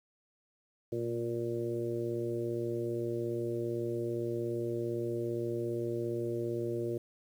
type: harmonic tone with a mistuned harmonic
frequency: 117.5 Hz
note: A#2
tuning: 14 cents sharp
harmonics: 1 / 2 / 3 / 4 / 5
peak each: -39 / -43 / -34 / -39 / -43 dBFS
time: 0.92-6.98 s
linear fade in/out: 5 ms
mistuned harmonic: 1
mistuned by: +26 cents
effects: 10-bit